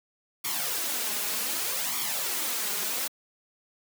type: noise with flanger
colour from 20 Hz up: white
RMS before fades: -30 dBFS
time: 0.44-3.08 s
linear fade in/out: 10 ms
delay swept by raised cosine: 0.89 to 4.89 ms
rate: 0.65 Hz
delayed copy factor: +0.65
effects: high-pass 200 Hz 12 dB/octave